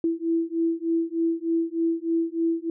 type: beating tone pair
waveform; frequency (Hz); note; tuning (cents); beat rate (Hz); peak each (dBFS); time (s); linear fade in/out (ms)
sine; 329.6 / 332.9; E4 / E4; 0 / +17; 3.3; -25; 0.04-2.7; 2
effects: none